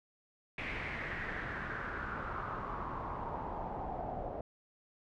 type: noise with low-pass filter sweep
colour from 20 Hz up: pink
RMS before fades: -40 dBFS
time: 0.58-4.41 s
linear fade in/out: 2 ms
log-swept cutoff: 2300 to 670 Hz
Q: 4.8
effects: none